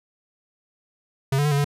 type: tone with pitch steps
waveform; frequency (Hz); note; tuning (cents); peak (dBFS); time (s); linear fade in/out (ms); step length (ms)
square; 135.4 / 145 / 149.1 / 141.4 / 144.2; C#3 / D3 / D3 / C#3 / D3; -40 / -22 / +27 / +35 / -31; -19; 1.32-1.645; 5; 65
effects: resampled to 32000 Hz